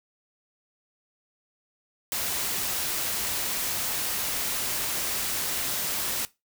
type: noise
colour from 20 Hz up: white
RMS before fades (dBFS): -29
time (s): 2.12-6.25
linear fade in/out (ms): 0
effects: noise-tail reverb RT60 0.2 s tail -18 dB re dry